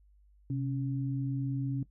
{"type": "tone pair together", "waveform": "sine", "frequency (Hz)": [130.82, 277.2], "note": ["C3", "C#4"], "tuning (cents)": [0, 0], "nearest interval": "octave + minor second", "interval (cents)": 1300, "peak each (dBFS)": [-31, -35], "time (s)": [0.5, 1.83], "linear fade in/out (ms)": 2, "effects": ["noise-tail reverb RT60 0.1 s tail -17 dB re dry", "added 50 Hz sine -59 dBFS peak until 1.9 s"]}